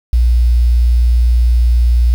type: tone with quantisation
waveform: sine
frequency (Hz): 59.6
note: A#1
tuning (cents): +39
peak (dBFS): -7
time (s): 0.13-2.14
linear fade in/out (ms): 0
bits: 6
effects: none